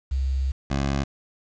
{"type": "tone pair in turn", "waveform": ["sine", "15% pulse"], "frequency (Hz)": [66.6, 69.1], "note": ["C2", "C#2"], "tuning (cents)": [31, -5], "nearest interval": "minor second", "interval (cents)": 64, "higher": "second", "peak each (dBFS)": [-21, -16], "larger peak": "second", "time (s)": [[0.11, 0.52], [0.7, 1.04]], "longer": "first", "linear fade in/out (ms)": 10, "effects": ["resampled to 16000 Hz", "8-bit"]}